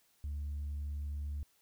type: tone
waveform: sine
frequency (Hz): 72.7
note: D2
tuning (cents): -17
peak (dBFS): -34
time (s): 0.24-1.43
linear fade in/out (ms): 0
effects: tanh soft clip ceiling -34 dBFS + white hiss -71 dBFS RMS until 1.61 s